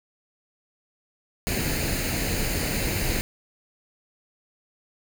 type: noise with comb filter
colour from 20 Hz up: pink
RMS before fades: -26 dBFS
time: 1.47-3.21 s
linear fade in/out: 0 ms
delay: 0.44 ms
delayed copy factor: +0.6
effects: none